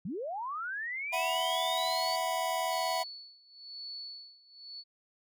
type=linear sweep; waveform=sine; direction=up; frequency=146.83 to 4615 Hz; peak=-34 dBFS; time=0.05-2.16 s; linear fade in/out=5 ms
type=chord; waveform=square; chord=E suspended second; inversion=none; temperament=equal; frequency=659.3 / 740 / 987.8 Hz; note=E5 / F#5 / B5; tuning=0 / 0 / 0 cents; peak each=-35 dBFS; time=1.12-3.04 s; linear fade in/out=20 ms
type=tone with tremolo; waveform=sine; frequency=4435 Hz; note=C#8; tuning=in tune; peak=-39 dBFS; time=2.68-4.84 s; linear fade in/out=50 ms; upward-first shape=sine; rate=1 Hz; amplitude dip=90%
effects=none